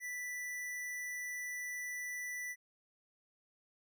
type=tone; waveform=square; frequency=1975.5 Hz; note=B6; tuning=in tune; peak=-40 dBFS; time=0-2.56 s; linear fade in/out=50 ms; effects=none